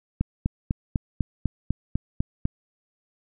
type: click train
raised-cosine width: 5 ms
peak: -10 dBFS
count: 10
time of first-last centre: 0.21-2.454 s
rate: 4.01 Hz
effects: none